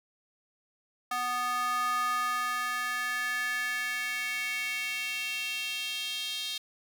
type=tone with high-pass filter sweep; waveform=square; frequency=246.9 Hz; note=B3; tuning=in tune; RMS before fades=-32 dBFS; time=1.11-6.58 s; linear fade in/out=5 ms; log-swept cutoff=1000 to 3500 Hz; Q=4.2; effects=none